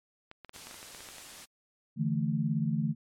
clicks, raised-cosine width 0.3 ms, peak -30 dBFS, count 12, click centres 0.314 / 0.447 / 0.494 / 0.562 / 0.67 / 0.711 / 0.743 / 0.829 / 0.948 / 1.006 / 1.088 / 1.183 s
white noise, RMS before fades -46 dBFS, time 0.53-1.46 s, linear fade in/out 20 ms
sine chord, D suspended second, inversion none, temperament equal with one note detuned, 146.83 / 164.81 / 220.6 Hz, D3 / E3 / A3, 0 / 0 / +5 cents, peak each -31 dBFS, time 1.96-2.95 s, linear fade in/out 50 ms
effects low-pass 10000 Hz 12 dB/octave + MP3 96 kbps

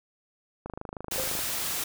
click train, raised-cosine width 1 ms, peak -22 dBFS, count 20, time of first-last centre 0.66-1.391 s, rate 26 Hz
white noise, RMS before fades -31 dBFS, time 1.11-1.84 s, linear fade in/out 5 ms
triangle tone with exponential decay, 523.3 Hz, C5, in tune, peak -26 dBFS, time 1.18-1.44 s, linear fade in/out 0 ms, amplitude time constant 56 ms
effects none

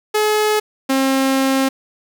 sawtooth tone pair in turn, 425.5 / 267.6 Hz, G#4 / C4, +42 / +39 cents, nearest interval minor sixth, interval 803 cents, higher first, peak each -10 dBFS, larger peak neither, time 0.14-0.6 / 0.89-1.69 s, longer second, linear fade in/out 10 ms, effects 8-bit

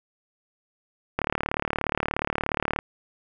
click train, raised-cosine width 0.5 ms, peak -9 dBFS, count 60, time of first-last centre 1.19-2.789 s, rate 36.9 Hz, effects none

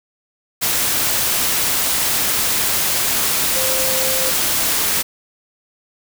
sine tone in noise, 523.3 Hz, C5, in tune, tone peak -24 dBFS, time 3.55-4.31 s, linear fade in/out 20 ms, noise white, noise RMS -18 dBFS, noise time 0.61-5.03 s, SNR -9 dB, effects none

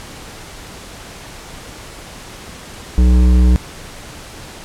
sine tone with hard clipping, 61.5 Hz, B1, 7 cents flat, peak -9 dBFS, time 2.98-3.56 s, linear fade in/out 0 ms, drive 11 dB, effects pink hiss -34 dBFS RMS until 4.64 s + low-pass 10000 Hz 12 dB/octave

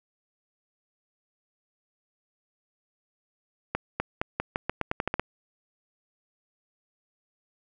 accelerating click train, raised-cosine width 0.5 ms, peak -11 dBFS, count 12, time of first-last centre 3.75-5.196 s, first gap 250 ms, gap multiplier 0.86, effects none

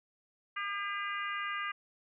harmonic tone, 403.1 Hz, G4, 48 cents sharp, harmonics 3 / 4 / 5 / 6 / 7, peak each -37 / -40 / -40 / -45 / -45 dBFS, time 0.56-1.72 s, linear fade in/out 10 ms, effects none

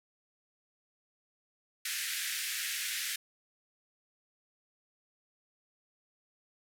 pink band-pass noise, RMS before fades -36 dBFS, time 1.85-3.16 s, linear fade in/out 5 ms, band 1600 to 15000 Hz, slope 48 dB/octave, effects none

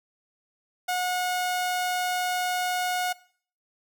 sawtooth tone, 726 Hz, F#5, 33 cents flat, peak -21 dBFS, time 0.88-3.13 s, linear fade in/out 10 ms, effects noise-tail reverb RT60 0.5 s tail -20 dB re dry

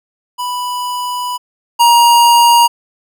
square tone pair in turn, 987.8 / 944.6 Hz, B5 / A#5, 0 / +23 cents, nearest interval minor second, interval 77 cents, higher first, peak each -18 / -6 dBFS, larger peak second, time 0.38-1.38 / 1.79-2.68 s, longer first, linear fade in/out 20 ms, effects none

